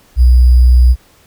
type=tone with sample-and-hold; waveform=sine; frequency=61.74 Hz; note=B1; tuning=in tune; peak=-3 dBFS; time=0.16-0.96 s; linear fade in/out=50 ms; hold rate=4900 Hz; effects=pink hiss -48 dBFS RMS until 1.26 s